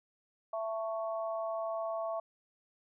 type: harmonic tone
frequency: 221.8 Hz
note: A3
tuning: 14 cents sharp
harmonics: 3 / 4 / 5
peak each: -34 / -45 / -41 dBFS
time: 0.53-2.2 s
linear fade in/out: 5 ms
effects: none